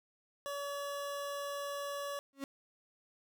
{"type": "tone", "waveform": "25% pulse", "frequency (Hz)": 568, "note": "C#5", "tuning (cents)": 42, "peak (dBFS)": -34, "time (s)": [0.46, 2.19], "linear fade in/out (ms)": 0}
{"type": "tone with exponential growth", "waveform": "35% pulse", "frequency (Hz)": 274.9, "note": "C#4", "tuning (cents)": -14, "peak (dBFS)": -33, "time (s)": [2.33, 2.44], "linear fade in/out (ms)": 1, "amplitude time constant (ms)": 22}
{"effects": []}